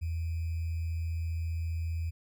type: tone with sample-and-hold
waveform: sine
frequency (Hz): 82.41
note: E2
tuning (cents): 0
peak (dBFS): -30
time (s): 0.01-2.11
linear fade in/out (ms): 20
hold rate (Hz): 2450
effects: none